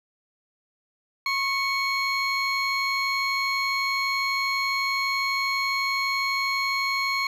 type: tone cluster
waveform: triangle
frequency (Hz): 1087 / 2222 / 4252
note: C#6 / C#7 / C8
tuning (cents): -34 / +4 / +27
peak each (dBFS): -26 / -24 / -29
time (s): 1.26-7.27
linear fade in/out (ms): 2
effects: none